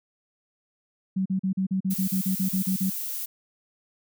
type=tone bursts; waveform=sine; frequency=189.8 Hz; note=F#3; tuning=44 cents sharp; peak=-22 dBFS; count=13; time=1.16-2.901 s; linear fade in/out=10 ms; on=97 ms; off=40 ms
type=noise; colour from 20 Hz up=violet; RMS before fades=-32 dBFS; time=1.9-3.26 s; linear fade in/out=10 ms
effects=none